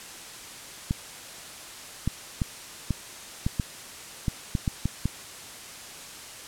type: clicks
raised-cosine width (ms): 5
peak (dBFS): -12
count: 11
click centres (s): 0.909 / 2.076 / 2.418 / 2.907 / 3.465 / 3.598 / 4.282 / 4.552 / 4.678 / 4.856 / 5.056
effects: white hiss -42 dBFS RMS until 6.47 s + low-pass 10000 Hz 12 dB/octave